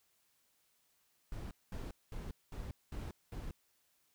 brown noise bursts, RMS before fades -43 dBFS, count 6, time 1.32-3.51 s, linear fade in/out 2 ms, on 190 ms, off 210 ms, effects white hiss -75 dBFS RMS until 4.14 s

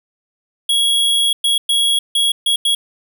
square tone bursts at uneven times, 3322 Hz, G#7, in tune, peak -13 dBFS, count 6, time 0.69-1.33 / 1.44-1.58 / 1.69-1.99 / 2.15-2.32 / 2.46-2.56 / 2.65-2.75 s, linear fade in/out 5 ms, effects none

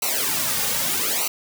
white noise with flanger, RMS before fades -23 dBFS, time 0.02-1.28 s, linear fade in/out 5 ms, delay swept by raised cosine 0.58 to 3.08 ms, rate 0.81 Hz, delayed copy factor -0.95, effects none

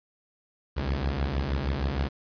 sawtooth beating tone pair, 65.2 / 71.6 Hz, C2 / D2, -5 / -43 cents, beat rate 6.4 Hz, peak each -25 dBFS, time 0.76-2.09 s, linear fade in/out 20 ms, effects resampled to 11025 Hz + 8-bit

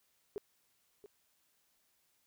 sine tone with echo, 410 Hz, G#4, 22 cents flat, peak -36 dBFS, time 0.36-0.38 s, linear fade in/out 0 ms, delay 680 ms, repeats 1, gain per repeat -13 dB, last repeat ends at 1.06 s, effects white hiss -75 dBFS RMS until 2.26 s

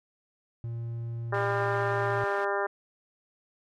triangle tone, 116.54 Hz, A#2, in tune, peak -30 dBFS, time 0.64-2.24 s, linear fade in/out 0 ms
harmonic tone, 200 Hz, G3, 35 cents sharp, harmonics 2 / 3 / 4 / 5 / 6 / 7 / 8 / 9, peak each -31 / -33 / -34 / -35 / -36 / -36 / -37 / -38 dBFS, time 1.32-2.67 s, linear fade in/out 10 ms
white band-pass noise, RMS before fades -45 dBFS, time 1.34-2.45 s, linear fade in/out 5 ms, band 320 to 1800 Hz, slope 12 dB/octave
effects none

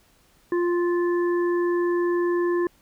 harmonic tone, 349.2 Hz, F4, in tune, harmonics 1 / 3 / 5, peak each -20 / -32 / -35 dBFS, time 0.52-2.67 s, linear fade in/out 2 ms, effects pink hiss -60 dBFS RMS until 2.81 s

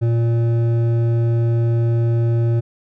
sine tone with hard clipping, 116.54 Hz, A#2, in tune, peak -16 dBFS, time 0.01-2.61 s, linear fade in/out 20 ms, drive 9 dB, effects none

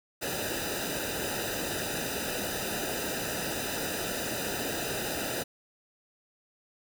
pink noise with comb filter, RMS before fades -33 dBFS, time 0.21-5.44 s, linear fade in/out 20 ms, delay 0.91 ms, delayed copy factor -0.9, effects none

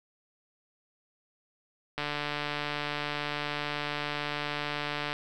click train, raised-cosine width 0.3 ms, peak -16 dBFS, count 464, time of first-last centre 1.98-5.13 s, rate 147 Hz, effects none

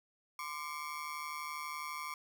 30% pulse ring-modulated tone, 1108.7 Hz, C#6, in tune, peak -34 dBFS, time 0.39-2.14 s, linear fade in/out 0 ms, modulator 76 Hz, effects none

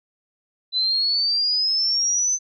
sine exponential sweep, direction up, 3993 to 6170 Hz, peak -18 dBFS, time 0.72-2.39 s, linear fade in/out 50 ms, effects none

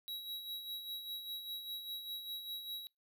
square tone with tremolo, 3871 Hz, B7, 35 cents flat, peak -40 dBFS, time 0.08-2.87 s, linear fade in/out 0 ms, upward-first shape sine, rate 5 Hz, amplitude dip 55%, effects noise-tail reverb RT60 0.2 s tail -26 dB re dry

